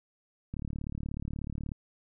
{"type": "click train", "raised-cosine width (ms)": 5, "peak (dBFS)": -24, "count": 44, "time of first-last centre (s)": [0.54, 1.718], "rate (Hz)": 36.5, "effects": []}